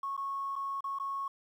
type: tone with dropouts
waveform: triangle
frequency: 1100 Hz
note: C#6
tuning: 14 cents flat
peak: -29 dBFS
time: 0.03-1.28 s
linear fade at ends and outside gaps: 5 ms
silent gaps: 0.167-0.176 / 0.556-0.561 / 0.807-0.841 / 0.987-0.998 s
effects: tanh soft clip ceiling -31 dBFS + 11-bit